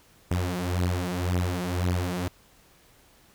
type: beating tone pair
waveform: sawtooth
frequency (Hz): 88.5 / 90.4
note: F2 / F#2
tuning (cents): +23 / -40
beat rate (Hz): 1.9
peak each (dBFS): -24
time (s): 0.31-2.28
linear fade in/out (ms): 0
effects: pink hiss -58 dBFS RMS until 3.34 s